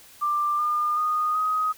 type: tone with pitch steps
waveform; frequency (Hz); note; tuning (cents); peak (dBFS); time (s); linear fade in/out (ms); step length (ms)
sine; 1185 / 1208.5 / 1232.5 / 1256.9; D6 / D6 / D#6 / D#6; +15 / +49 / -17 / +17; -21; 0.21-1.73; 20; 380
effects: white hiss -50 dBFS RMS until 1.77 s